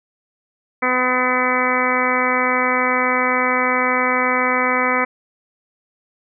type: harmonic tone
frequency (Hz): 252.6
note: B3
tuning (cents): +39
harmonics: 1 / 2 / 3 / 4 / 5 / 6 / 7 / 8 / 9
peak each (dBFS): -25 / -23 / -27 / -23 / -22 / -28 / -27 / -22 / -24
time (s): 0.82-5.05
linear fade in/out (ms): 10
effects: none